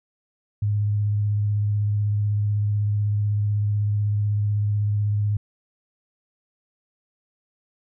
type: tone with vibrato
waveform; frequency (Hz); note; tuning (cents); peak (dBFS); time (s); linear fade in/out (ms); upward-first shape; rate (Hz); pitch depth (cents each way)
sine; 103.83; G#2; 0; -19; 0.62-5.37; 5; sine; 16; 17
effects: none